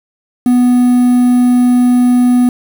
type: tone with quantisation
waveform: triangle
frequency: 246.9 Hz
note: B3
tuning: in tune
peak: -4 dBFS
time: 0.46-2.49 s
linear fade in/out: 2 ms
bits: 5
effects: none